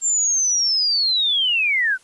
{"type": "linear sweep", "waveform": "sine", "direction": "down", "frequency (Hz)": [7420, 1455], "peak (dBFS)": -16, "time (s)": [0.01, 1.98], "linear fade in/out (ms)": 50, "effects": ["white hiss -54 dBFS RMS until 2.03 s", "resampled to 24000 Hz"]}